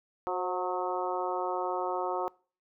harmonic tone with a mistuned harmonic, 182.4 Hz, F#3, 24 cents flat, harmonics 2 / 3 / 4 / 5 / 6 / 7, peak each -35 / -36 / -35 / -35 / -39 / -39 dBFS, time 0.27-2.28 s, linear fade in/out 0 ms, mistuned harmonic 3, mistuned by -42 cents, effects noise-tail reverb RT60 0.4 s tail -24 dB re dry

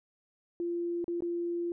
sine tone with dropouts, 344.5 Hz, F4, 24 cents flat, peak -30 dBFS, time 0.6-1.72 s, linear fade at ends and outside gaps 1 ms, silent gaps 1.043-1.08 / 1.206-1.222 s, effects none

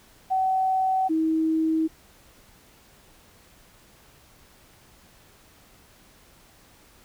sine tone pair in turn, 757 / 319.4 Hz, F#5 / D#4, +39 / +45 cents, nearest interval octave + minor third, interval 1494 cents, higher first, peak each -20 dBFS, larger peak neither, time 0.3-1.09 / 1.09-1.88 s, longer neither, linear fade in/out 20 ms, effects pink hiss -55 dBFS RMS until 7.04 s

